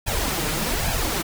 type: noise with flanger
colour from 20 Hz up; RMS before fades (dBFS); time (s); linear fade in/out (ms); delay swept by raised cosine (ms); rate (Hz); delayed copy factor
pink; -24; 0.06-1.23; 20; 1.2 to 6.6; 1.2; +0.7
effects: none